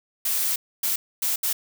blue noise bursts at uneven times, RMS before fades -24 dBFS, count 4, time 0.25-0.56 / 0.83-0.96 / 1.22-1.36 / 1.43-1.53 s, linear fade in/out 5 ms, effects none

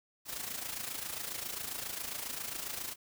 white noise with amplitude modulation, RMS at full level -37 dBFS, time 0.25-2.96 s, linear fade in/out 50 ms, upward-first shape sine, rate 27.4 Hz, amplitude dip 65%, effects none

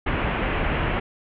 pink low-pass noise, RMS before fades -24 dBFS, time 0.06-1 s, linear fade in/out 10 ms, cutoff 2900 Hz, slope 48 dB/octave, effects none

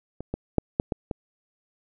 clicks, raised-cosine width 2 ms, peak -21 / -15 / -6 / -7 / -12 / -15 dBFS, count 6, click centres 0.206 / 0.34 / 0.583 / 0.799 / 0.922 / 1.112 s, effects none

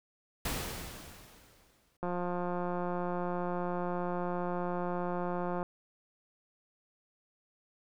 pink noise with exponential decay, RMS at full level -33 dBFS, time 0.45-1.97 s, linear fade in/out 5 ms, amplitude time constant 330 ms
click train, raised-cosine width 1 ms, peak -22 dBFS, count 638, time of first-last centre 2.03-5.629 s, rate 177 Hz
effects none

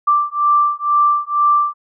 sine beating tone pair, 1174.7 / 1176.8 Hz, D6 / D6, 0 / +3 cents, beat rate 2.1 Hz, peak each -15 dBFS, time 0.07-1.74 s, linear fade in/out 10 ms, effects none

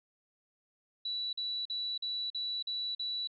sine tone bursts, 3942 Hz, B7, 4 cents flat, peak -33 dBFS, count 7, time 1.05-3.274 s, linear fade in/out 5 ms, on 280 ms, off 44 ms, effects none

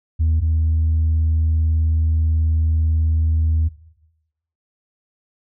sine tone pair in turn, 79.6 / 79.6 Hz, D#2 / D#2, +40 / +40 cents, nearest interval unison, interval 0 cents, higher neither, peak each -12 / -13 dBFS, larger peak first, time 0.19-0.41 / 0.41-3.69 s, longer second, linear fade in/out 20 ms, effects noise-tail reverb RT60 0.9 s tail -18 dB re dry + tanh soft clip ceiling -12 dBFS

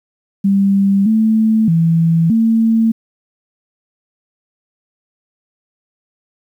sine tone with pitch steps, 197.1 / 220 / 165 / 225.1 Hz, G3 / A3 / E3 / A3, +10 / 0 / +2 / +40 cents, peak -9 dBFS, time 0.44-2.92 s, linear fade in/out 10 ms, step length 620 ms, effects 8-bit

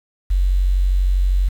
sine tone with quantisation, 46.25 Hz, F#1, in tune, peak -13 dBFS, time 0.3-1.49 s, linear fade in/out 10 ms, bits 7, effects none

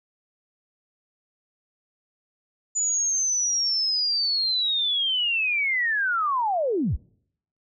sine linear sweep, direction down, 7000 to 30.87 Hz, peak -21 dBFS, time 2.75-6.97 s, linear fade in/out 20 ms, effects noise-tail reverb RT60 0.7 s tail -26 dB re dry

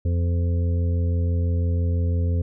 harmonic tone, 86 Hz, F2, 26 cents flat, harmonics 1 / 2 / 3 / 5 / 6, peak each -19 / -33 / -34 / -37 / -38 dBFS, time 0.05-2.42 s, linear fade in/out 5 ms, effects none

